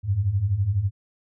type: beating tone pair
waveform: sine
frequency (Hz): 90.8 / 102.8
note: F#2 / G#2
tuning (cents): -32 / -17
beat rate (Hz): 12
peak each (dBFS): -26 / -21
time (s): 0.03-0.91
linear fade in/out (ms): 50
effects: none